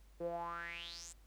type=tone with band-pass filter sweep; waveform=sawtooth; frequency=170 Hz; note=F3; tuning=46 cents flat; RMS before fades=-44 dBFS; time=0.2-1.13 s; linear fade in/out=10 ms; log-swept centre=430 to 8100 Hz; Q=7.4; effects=added 50 Hz sine -59 dBFS peak until 1.26 s + pink hiss -71 dBFS RMS until 1.26 s